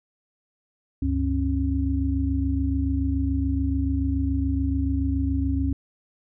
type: tone cluster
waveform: sine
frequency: 70.2 / 97.2 / 271.9 Hz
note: C#2 / G2 / C#4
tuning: +22 / -14 / -33 cents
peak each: -24 / -28 / -25 dBFS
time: 1.02-5.73 s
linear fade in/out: 5 ms
effects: none